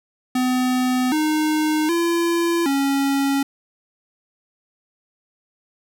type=tone with pitch steps; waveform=square; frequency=253.2 / 308 / 339.6 / 276.3 Hz; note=B3 / D#4 / F4 / C#4; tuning=+43 / -17 / -48 / -6 cents; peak=-18 dBFS; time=0.35-3.43 s; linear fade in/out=5 ms; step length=770 ms; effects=none